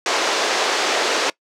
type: band-pass noise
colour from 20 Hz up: pink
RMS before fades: -20 dBFS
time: 0.06-1.3 s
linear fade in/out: 2 ms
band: 380 to 6500 Hz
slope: 24 dB/octave
effects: noise-tail reverb RT60 0.1 s tail -22 dB re dry